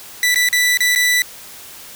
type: tone with dropouts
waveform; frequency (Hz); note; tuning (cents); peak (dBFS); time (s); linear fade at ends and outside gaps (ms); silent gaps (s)
sawtooth; 1975.5; B6; 0; -9; 0.23-1.22; 1; 0.345-0.358 / 0.488-0.528 / 0.773-0.805 / 0.951-0.959
effects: white hiss -37 dBFS RMS until 1.95 s